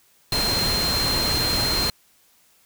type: tone in noise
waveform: sine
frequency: 4173 Hz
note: C8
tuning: 5 cents flat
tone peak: -22 dBFS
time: 0.32-1.9 s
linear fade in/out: 2 ms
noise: pink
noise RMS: -25 dBFS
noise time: 0.32-1.9 s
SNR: 0 dB
effects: white hiss -59 dBFS RMS until 2.65 s